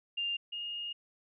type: tone pair in turn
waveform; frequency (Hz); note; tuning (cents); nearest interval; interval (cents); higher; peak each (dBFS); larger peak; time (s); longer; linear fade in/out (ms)
sine; 2800 / 2846; F7 / F7; +4 / +32; unison; 28; second; -31 / -36; first; 0.17-0.37 / 0.52-0.93; second; 10
effects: none